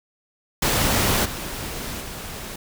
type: noise with level steps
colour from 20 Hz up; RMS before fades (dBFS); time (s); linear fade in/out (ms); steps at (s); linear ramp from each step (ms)
pink; -20 / -31 / -34; 0.62-2.56; 5; 1.24 / 2; 20
effects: none